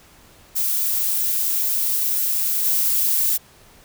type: noise with level steps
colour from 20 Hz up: violet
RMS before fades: -21 / -19 dBFS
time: 0.55-3.38 s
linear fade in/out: 20 ms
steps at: 2.64 s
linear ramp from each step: 20 ms
effects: pink hiss -50 dBFS RMS until 3.84 s